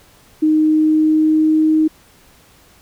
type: tone with pitch glide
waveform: sine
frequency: 310 to 312.9 Hz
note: D#4 to D#4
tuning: -6 to +10 cents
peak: -10 dBFS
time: 0.42-1.88 s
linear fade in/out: 10 ms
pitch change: +16 cents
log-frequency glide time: 0.62-1.74 s
effects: pink hiss -49 dBFS RMS until 2.81 s